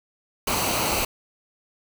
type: noise with comb filter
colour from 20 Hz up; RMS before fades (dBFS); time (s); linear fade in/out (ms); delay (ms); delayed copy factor
pink; -24; 0.47-1.05; 5; 0.57; -0.55
effects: none